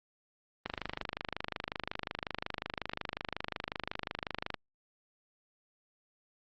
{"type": "click train", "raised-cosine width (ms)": 0.3, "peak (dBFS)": -18, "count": 100, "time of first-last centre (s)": [0.66, 4.542], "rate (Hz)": 25.5, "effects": ["low-pass 5000 Hz 12 dB/octave", "Opus 24 kbps"]}